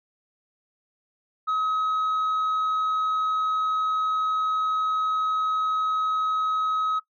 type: tone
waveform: sine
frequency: 1274 Hz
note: D#6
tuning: 41 cents sharp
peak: -19 dBFS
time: 1.47-7 s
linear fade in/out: 20 ms
effects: noise-tail reverb RT60 0.1 s tail -19 dB re dry + tanh soft clip ceiling -21 dBFS

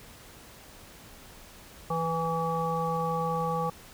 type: harmonic tone with a mistuned harmonic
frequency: 164.81 Hz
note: E3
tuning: in tune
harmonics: 1 / 3 / 5 / 7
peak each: -32 / -32 / -32 / -32 dBFS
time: 1.9-3.7 s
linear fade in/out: 5 ms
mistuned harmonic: 7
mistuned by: -17 cents
effects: pink hiss -50 dBFS RMS until 3.93 s

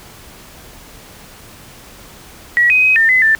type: tone with pitch steps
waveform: sine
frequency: 1923 / 2511 / 2527 / 1805 / 2025 / 1775 Hz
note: B6 / D#7 / D#7 / A6 / B6 / A6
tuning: -47 / +15 / +26 / +44 / +43 / +15 cents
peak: -8 dBFS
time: 2.57-3.35 s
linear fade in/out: 0 ms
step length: 130 ms
effects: pink hiss -39 dBFS RMS until 3.39 s

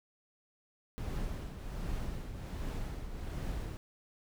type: noise with tremolo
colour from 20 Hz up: brown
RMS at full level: -36 dBFS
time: 0.98-3.77 s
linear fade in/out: 0 ms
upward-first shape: triangle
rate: 1.3 Hz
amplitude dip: 60%
effects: none

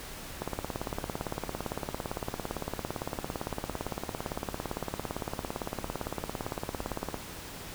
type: click train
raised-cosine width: 1 ms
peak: -18 dBFS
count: 120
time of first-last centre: 0.42-7.143 s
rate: 17.7 Hz
effects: pink hiss -43 dBFS RMS until 7.74 s

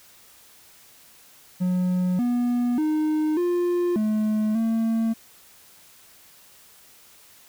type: tone with pitch steps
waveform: triangle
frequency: 181.6 / 243 / 308.3 / 351.9 / 214.7 / 225.6 Hz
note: F#3 / B3 / D#4 / F4 / A3 / A3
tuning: -32 / -28 / -16 / +13 / -42 / +44 cents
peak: -18 dBFS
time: 1.6-5.14 s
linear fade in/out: 20 ms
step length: 590 ms
effects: white hiss -52 dBFS RMS until 7.48 s

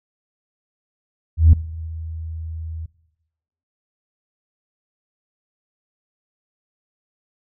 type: tone with ADSR envelope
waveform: sine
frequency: 80.8 Hz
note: E2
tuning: 34 cents flat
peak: -3 dBFS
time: 1.37-2.86 s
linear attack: 160 ms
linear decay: 4 ms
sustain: -24 dB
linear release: 5 ms
effects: noise-tail reverb RT60 0.9 s tail -20 dB re dry + tanh soft clip ceiling -3 dBFS

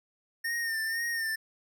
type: tone with vibrato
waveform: square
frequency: 1823 Hz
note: A#6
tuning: 39 cents flat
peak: -30 dBFS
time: 0.44-1.36 s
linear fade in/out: 10 ms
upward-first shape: sine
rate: 2 Hz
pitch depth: 47 cents each way
effects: none

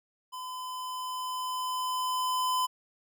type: tone with level ramp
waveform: square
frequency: 1015 Hz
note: B5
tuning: 47 cents sharp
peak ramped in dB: -38 to -26 dBFS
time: 0.32-2.67 s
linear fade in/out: 20 ms
effects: none

